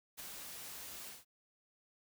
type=noise with ADSR envelope; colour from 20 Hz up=white; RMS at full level=-45 dBFS; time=0.17-1.25 s; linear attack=28 ms; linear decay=13 ms; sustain=-3 dB; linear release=170 ms; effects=none